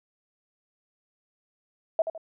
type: tone with echo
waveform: sine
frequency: 649 Hz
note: E5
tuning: 27 cents flat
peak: -18 dBFS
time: 1.99-2.02 s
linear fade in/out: 2 ms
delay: 79 ms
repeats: 2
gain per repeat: -9 dB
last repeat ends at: 2.178 s
effects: none